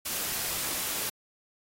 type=noise; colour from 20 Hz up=white; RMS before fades=-32 dBFS; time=0.05-1.1 s; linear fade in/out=10 ms; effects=AAC 48 kbps